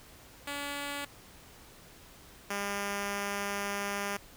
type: tone pair in turn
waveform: 5% pulse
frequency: 285.4 / 201.4 Hz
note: D4 / G3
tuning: -49 / +47 cents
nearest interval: tritone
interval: 604 cents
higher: first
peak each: -24 / -21 dBFS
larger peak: second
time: 0.47-1.05 / 2.5-4.17 s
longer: second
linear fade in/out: 5 ms
effects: pink hiss -54 dBFS RMS until 4.36 s